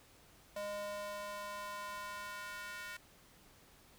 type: tone with high-pass filter sweep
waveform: square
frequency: 204.7 Hz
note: G#3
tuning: 25 cents flat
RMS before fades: -44 dBFS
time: 0.56-2.97 s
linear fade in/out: 5 ms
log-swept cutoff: 580 to 1600 Hz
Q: 2.3
effects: pink hiss -63 dBFS RMS until 3.98 s